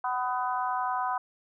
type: harmonic tone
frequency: 250.4 Hz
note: B3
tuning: 24 cents sharp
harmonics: 3 / 4 / 5 / 6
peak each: -31 / -30 / -34 / -39 dBFS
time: 0.04-1.18 s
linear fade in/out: 5 ms
effects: none